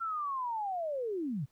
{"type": "linear sweep", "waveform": "sine", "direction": "down", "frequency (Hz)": [1372, 116.54], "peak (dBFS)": -32, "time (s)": [0, 1.46], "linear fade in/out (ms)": 20, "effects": ["pink hiss -73 dBFS RMS until 1.51 s"]}